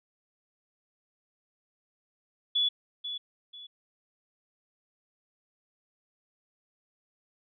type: tone with echo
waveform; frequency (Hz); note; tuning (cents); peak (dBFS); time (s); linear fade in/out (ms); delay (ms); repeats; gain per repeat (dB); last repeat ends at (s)
sine; 3422; A7; -49; -23; 2.55-2.69; 10; 490; 2; -10; 3.67
effects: none